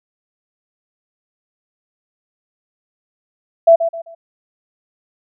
sine tone with echo, 666 Hz, E5, 18 cents sharp, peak -4 dBFS, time 3.67-3.76 s, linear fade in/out 10 ms, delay 130 ms, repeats 3, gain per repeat -10 dB, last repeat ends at 4.15 s, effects none

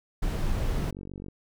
brown noise, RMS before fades -27 dBFS, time 0.22-0.91 s, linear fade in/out 10 ms
click train, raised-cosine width 3 ms, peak -27 dBFS, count 25, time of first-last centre 0.78-1.284 s, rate 47.6 Hz
effects none

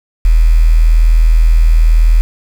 sine tone with quantisation, 40.49 Hz, E1, 30 cents flat, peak -4 dBFS, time 0.25-2.21 s, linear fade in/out 0 ms, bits 5, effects none

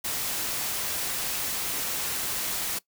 white noise, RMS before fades -30 dBFS, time 0.04-2.79 s, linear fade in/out 10 ms, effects noise-tail reverb RT60 0.1 s tail -20 dB re dry

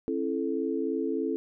sine tone cluster, 269.7 / 333 / 436.4 Hz, C#4 / E4 / A4, -47 / +18 / -14 cents, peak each -31 dBFS, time 0.08-1.36 s, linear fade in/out 0 ms, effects none

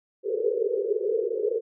white band-pass noise, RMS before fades -26 dBFS, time 0.23-1.61 s, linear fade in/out 50 ms, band 390 to 490 Hz, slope 96 dB/octave, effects none

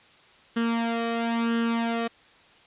sawtooth tone with flanger, 231.4 Hz, A#3, 13 cents flat, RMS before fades -26 dBFS, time 0.56-2.08 s, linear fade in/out 10 ms, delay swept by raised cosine 0.64 to 1.63 ms, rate 0.99 Hz, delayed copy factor +0.7, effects white hiss -55 dBFS RMS until 2.66 s + resampled to 8000 Hz

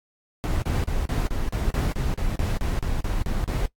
brown noise bursts, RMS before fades -24 dBFS, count 15, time 0.44-3.658 s, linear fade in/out 0 ms, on 180 ms, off 37 ms, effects noise-tail reverb RT60 0.1 s tail -18 dB re dry + AAC 64 kbps

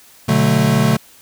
square chord, B minor seventh, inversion none, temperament equal with one note detuned, 122.41 / 146.83 / 185 / 220 Hz, B2 / D3 / F#3 / A3, -15 / 0 / 0 / 0 cents, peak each -19 / -17 / -21 / -17 dBFS, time 0.28-0.97 s, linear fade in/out 10 ms, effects white hiss -46 dBFS RMS until 1.21 s

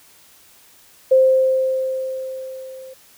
sine tone with level ramp, 523.3 Hz, C5, in tune, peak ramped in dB -8 to -35 dBFS, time 1.11-2.94 s, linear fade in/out 10 ms, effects white hiss -50 dBFS RMS until 3.17 s

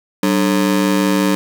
35% pulse ring-modulated tone, 243.5 Hz, B3, 24 cents flat, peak -8 dBFS, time 0.23-1.35 s, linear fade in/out 0 ms, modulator 52.8 Hz, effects 7-bit

